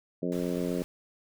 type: harmonic tone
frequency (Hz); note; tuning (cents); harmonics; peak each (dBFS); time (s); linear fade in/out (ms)
88.5; F2; +23; 2 / 3 / 4 / 5 / 6 / 7; -33 / -33 / -35 / -36 / -38 / -40; 0.22-0.83; 10
type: noise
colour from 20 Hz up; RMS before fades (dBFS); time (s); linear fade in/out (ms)
pink; -46; 0.32-0.84; 0
effects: none